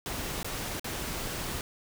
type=noise with dropouts; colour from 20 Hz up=pink; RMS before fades=-35 dBFS; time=0.06-1.61 s; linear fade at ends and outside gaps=1 ms; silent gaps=0.43-0.445 / 0.796-0.844 s; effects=none